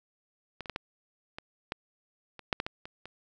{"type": "clicks", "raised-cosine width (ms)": 0.3, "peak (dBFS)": [-22, -27, -18, -17, -23, -16, -28, -10, -14, -18, -26, -27], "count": 12, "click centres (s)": [0.607, 0.658, 0.697, 0.761, 1.385, 1.721, 2.393, 2.528, 2.601, 2.665, 2.855, 3.056], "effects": []}